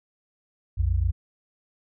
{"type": "tone pair together", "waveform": "sine", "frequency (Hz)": [60.12, 87.6], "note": ["B1", "F2"], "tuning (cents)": [-46, 6], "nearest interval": "perfect fifth", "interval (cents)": 652, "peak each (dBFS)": -23, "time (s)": [0.77, 1.12], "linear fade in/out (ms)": 20, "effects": []}